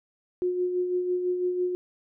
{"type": "tone with tremolo", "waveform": "sine", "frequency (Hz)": 360.6, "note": "F#4", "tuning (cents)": -45, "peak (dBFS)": -22, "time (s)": [0.42, 1.75], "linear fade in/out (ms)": 0, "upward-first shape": "sine", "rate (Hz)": 6, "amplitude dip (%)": 45, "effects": []}